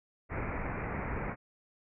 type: low-pass noise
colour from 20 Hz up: pink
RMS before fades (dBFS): -36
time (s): 0.29-1.36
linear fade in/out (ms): 50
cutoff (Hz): 2400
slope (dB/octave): 96
effects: none